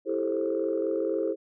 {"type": "chord", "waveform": "sine", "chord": "A minor seventh", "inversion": "second", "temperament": "just", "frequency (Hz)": [330, 396, 440, 528], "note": ["E4", "G4", "A4", "C5"], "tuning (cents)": [2, 18, 0, 16], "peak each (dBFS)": -30, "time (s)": [0.05, 1.36], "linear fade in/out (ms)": 50, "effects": ["tanh soft clip ceiling -17 dBFS"]}